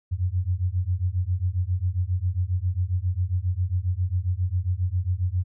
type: beating tone pair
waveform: sine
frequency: 87.31 / 94.71 Hz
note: F2 / F#2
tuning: 0 / +41 cents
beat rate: 7.4 Hz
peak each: -25 dBFS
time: 0.11-5.44 s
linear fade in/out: 20 ms
effects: none